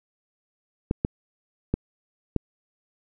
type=clicks; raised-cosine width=3 ms; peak=-9 dBFS; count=4; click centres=0.911 / 1.049 / 1.74 / 2.363 s; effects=none